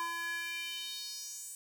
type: tone with high-pass filter sweep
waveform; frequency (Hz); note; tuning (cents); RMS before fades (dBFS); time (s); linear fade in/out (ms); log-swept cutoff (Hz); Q
square; 338; E4; +43; -40; 0-1.55; 0; 1100 to 8500; 3.5
effects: none